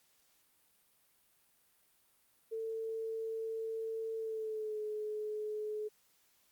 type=tone with pitch glide; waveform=sine; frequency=447.3 to 425.9 Hz; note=A4 to G#4; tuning=+28 to +44 cents; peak=-36 dBFS; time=2.51-5.89 s; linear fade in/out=20 ms; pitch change=-84 cents; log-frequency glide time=4.17-4.8 s; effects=white hiss -71 dBFS RMS until 6.51 s + Opus 48 kbps